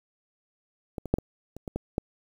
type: clicks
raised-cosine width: 2 ms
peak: -19 / -21 / -7 / -18 / -27 / -21 / -16 / -12 dBFS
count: 8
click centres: 0.982 / 1.057 / 1.14 / 1.185 / 1.566 / 1.678 / 1.76 / 1.981 s
effects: 8-bit